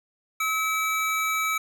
square tone pair together, 1288.6 / 2300 Hz, E6 / D7, -40 / -37 cents, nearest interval minor seventh, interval 1003 cents, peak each -27 dBFS, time 0.4-1.58 s, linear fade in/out 5 ms, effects none

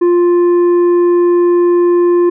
sine tone with tanh clipping, 350 Hz, F4, 4 cents sharp, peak -8 dBFS, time 0.01-2.3 s, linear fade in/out 10 ms, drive 6 dB, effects none

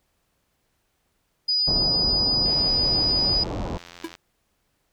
sine tone, 4947 Hz, D#8, 11 cents flat, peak -19 dBFS, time 1.48-3.44 s, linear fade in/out 10 ms
pink low-pass noise, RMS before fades -29 dBFS, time 1.67-3.78 s, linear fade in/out 10 ms, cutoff 940 Hz, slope 24 dB/octave
click train, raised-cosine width 0.2 ms, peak -24 dBFS, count 147, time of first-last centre 2.46-4.152 s, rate 86.3 Hz
square tone with exponential decay, 328.8 Hz, E4, 4 cents flat, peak -26 dBFS, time 4.04-4.12 s, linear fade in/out 5 ms, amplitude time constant 17 ms
effects pink hiss -71 dBFS RMS until 4.92 s

